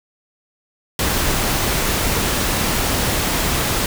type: noise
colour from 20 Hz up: pink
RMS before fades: -19 dBFS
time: 0.99-3.86 s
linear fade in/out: 2 ms
effects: none